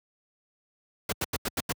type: noise bursts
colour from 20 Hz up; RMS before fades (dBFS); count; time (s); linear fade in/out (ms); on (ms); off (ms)
pink; -28; 6; 1.09-1.725; 5; 35; 85
effects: high-pass 80 Hz 12 dB/octave